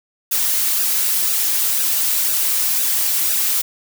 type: noise with flanger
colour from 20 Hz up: blue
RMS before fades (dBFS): -18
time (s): 0.31-3.62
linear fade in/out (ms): 10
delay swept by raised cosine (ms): 0.92 to 6.22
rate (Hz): 2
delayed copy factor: -0.75
effects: none